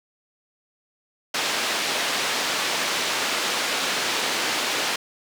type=band-pass noise; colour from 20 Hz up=white; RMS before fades=-25 dBFS; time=1.34-4.96 s; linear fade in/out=5 ms; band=250 to 4300 Hz; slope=12 dB/octave; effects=none